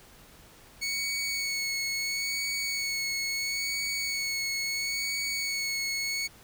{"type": "tone with vibrato", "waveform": "20% pulse", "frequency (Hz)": 2217, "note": "C#7", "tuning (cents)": 0, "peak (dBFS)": -24, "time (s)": [0.81, 6.28], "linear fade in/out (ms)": 20, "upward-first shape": "sine", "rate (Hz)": 0.74, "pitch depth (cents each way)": 20, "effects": ["pink hiss -54 dBFS RMS until 6.43 s"]}